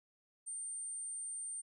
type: tone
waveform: sine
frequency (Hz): 8870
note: C#9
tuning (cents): 0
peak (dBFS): -40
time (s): 0.46-1.62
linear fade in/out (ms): 20
effects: none